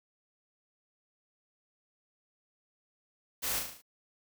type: noise with echo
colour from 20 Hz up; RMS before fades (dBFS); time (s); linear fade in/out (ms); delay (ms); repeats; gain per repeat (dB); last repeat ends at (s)
white; -34; 3.42-3.6; 20; 37; 6; -4; 3.822
effects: none